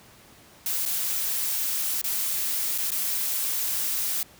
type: noise with dropouts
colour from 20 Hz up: blue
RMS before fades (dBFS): -27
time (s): 0.66-4.23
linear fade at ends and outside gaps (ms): 2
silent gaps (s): 0.854-0.86 / 2.015-2.041 / 2.779-2.783 / 2.906-2.917
effects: pink hiss -52 dBFS RMS until 4.39 s + high-pass 60 Hz 12 dB/octave